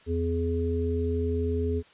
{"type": "harmonic tone", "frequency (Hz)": 84, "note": "E2", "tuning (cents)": 33, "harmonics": [1, 3, 5], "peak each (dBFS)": [-27, -32, -29], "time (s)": [0.06, 1.83], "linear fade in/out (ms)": 50, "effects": ["white hiss -56 dBFS RMS until 1.93 s", "resampled to 8000 Hz"]}